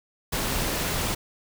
pink noise, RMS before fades -27 dBFS, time 0.32-1.15 s, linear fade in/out 10 ms, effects none

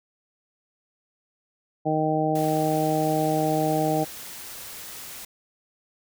harmonic tone, 155.6 Hz, D#3, in tune, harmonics 1 / 2 / 3 / 4 / 5, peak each -28 / -26 / -29 / -27 / -26 dBFS, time 1.85-4.05 s, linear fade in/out 20 ms
white noise, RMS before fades -39 dBFS, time 2.35-5.25 s, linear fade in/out 5 ms
effects none

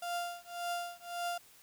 35% pulse tone with tremolo, 697 Hz, F5, 4 cents flat, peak -31 dBFS, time 0.02-1.38 s, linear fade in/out 5 ms, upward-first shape triangle, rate 1.8 Hz, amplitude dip 100%, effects white hiss -60 dBFS RMS until 1.62 s

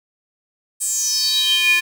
square tone with high-pass filter sweep, 349.2 Hz, F4, in tune, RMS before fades -18 dBFS, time 0.8-1.81 s, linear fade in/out 20 ms, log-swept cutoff 8600 to 2100 Hz, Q 7.3, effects none

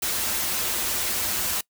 white noise with comb filter, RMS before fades -26 dBFS, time 0.02-1.61 s, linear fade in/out 5 ms, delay 7.2 ms, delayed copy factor -0.6, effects noise-tail reverb RT60 0.1 s tail -23 dB re dry

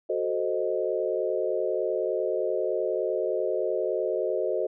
sine chord, F# diminished seventh, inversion none, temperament equal, 370 / 440 / 523.3 / 622.3 Hz, F#4 / A4 / C5 / Eb5, 0 / 0 / 0 / 0 cents, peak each -30 dBFS, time 0.09-4.67 s, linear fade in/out 10 ms, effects none

